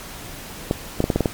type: clicks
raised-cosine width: 2 ms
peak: -4 dBFS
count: 7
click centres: 0.711 / 1.004 / 1.041 / 1.102 / 1.16 / 1.207 / 1.258 s
effects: pink hiss -36 dBFS RMS until 1.33 s + MP3 96 kbps

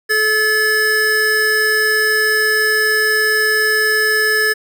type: tone pair together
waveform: square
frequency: 431.6 / 1723 Hz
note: A4 / A6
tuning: -33 / -37 cents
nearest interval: 2 octaves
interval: 2396 cents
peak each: -20 / -14 dBFS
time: 0.09-4.54 s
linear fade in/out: 20 ms
effects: none

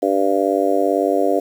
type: harmonic tone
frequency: 98 Hz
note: G2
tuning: in tune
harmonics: 3 / 4 / 5 / 6 / 7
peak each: -21 / -21 / -21 / -21 / -21 dBFS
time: 0.02-1.4 s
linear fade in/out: 10 ms
effects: 7-bit

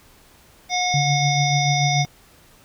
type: harmonic tone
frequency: 724 Hz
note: F#5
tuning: 38 cents flat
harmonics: 1 / 3 / 5 / 7 / 8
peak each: -22 / -25 / -27 / -29 / -28 dBFS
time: 0.69-2.06 s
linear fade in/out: 50 ms
type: tone with tremolo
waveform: sine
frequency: 143.4 Hz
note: D3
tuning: 41 cents flat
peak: -17 dBFS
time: 0.94-2.05 s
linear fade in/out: 0 ms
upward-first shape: sine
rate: 6.9 Hz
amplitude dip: 50%
effects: pink hiss -52 dBFS RMS until 2.64 s

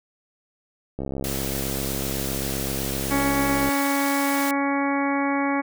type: click train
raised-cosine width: 2 ms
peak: -16 dBFS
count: 184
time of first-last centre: 0.99-3.689 s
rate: 67.8 Hz
type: high-pass noise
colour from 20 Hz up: white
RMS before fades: -31 dBFS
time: 1.24-4.51 s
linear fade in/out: 2 ms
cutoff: 450 Hz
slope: 96 dB/octave
type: harmonic tone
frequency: 279.4 Hz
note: C#4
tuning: 14 cents sharp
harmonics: 1 / 2 / 3 / 4 / 5 / 6 / 7 / 8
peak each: -23 / -30 / -28 / -30 / -36 / -34 / -35 / -32 dBFS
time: 3.1-5.62 s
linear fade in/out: 20 ms
effects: none

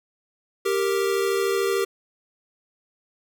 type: tone pair together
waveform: square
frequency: 392 / 465.3 Hz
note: G4 / A#4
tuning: 0 / -3 cents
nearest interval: minor third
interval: 297 cents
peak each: -23 / -26 dBFS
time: 0.65-1.85 s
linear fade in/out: 10 ms
effects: none

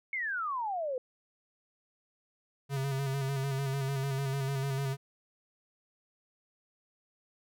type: exponential sweep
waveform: sine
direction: down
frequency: 2217 to 491.3 Hz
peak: -31 dBFS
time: 0.13-0.98 s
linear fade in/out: 2 ms
type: tone with vibrato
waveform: square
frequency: 136.6 Hz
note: C#3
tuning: 25 cents flat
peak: -31 dBFS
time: 2.69-4.97 s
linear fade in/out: 50 ms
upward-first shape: square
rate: 6.7 Hz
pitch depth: 33 cents each way
effects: none

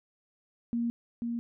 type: tone with echo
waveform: sine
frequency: 235 Hz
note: A#3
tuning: 14 cents sharp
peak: -27 dBFS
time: 0.73-0.9 s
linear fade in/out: 0 ms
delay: 490 ms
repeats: 1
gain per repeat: -3 dB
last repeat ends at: 1.39 s
effects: none

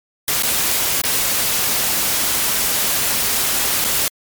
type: noise with dropouts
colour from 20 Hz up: white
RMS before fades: -18 dBFS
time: 0.28-4.08 s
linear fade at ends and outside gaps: 1 ms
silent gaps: 0.424-0.433 / 1.016-1.037 / 3.843-3.847 s
effects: MP3 96 kbps

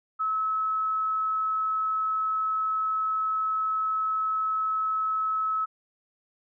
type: tone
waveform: sine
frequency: 1294 Hz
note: E6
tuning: 32 cents flat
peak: -24 dBFS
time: 0.19-5.66 s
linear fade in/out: 20 ms
effects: none

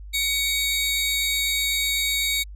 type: tone pair together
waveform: sawtooth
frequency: 2248 / 3788 Hz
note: C#7 / A#7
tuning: +24 / +27 cents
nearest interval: major sixth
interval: 903 cents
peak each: -21 dBFS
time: 0.13-2.44 s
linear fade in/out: 20 ms
effects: added 50 Hz sine -36 dBFS peak until 2.55 s + resampled to 32000 Hz

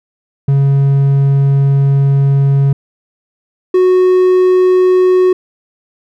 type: tone pair in turn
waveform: triangle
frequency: 138.59 / 368 Hz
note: C#3 / F#4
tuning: 0 / -9 cents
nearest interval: octave + perfect fourth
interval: 1691 cents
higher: second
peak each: -5 / -4 dBFS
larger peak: second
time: 0.48-2.73 / 3.74-5.33 s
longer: first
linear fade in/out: 5 ms
effects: none

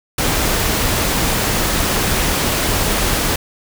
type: noise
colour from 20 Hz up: pink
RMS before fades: -17 dBFS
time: 0.18-3.36 s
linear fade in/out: 5 ms
effects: none

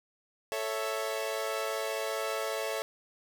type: chord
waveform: sawtooth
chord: A major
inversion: none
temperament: equal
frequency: 440 / 554.4 / 659.3 Hz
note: A4 / C#5 / E5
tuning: 0 / 0 / 0 cents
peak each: -32 dBFS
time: 0.52-2.82 s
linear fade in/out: 0 ms
effects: none

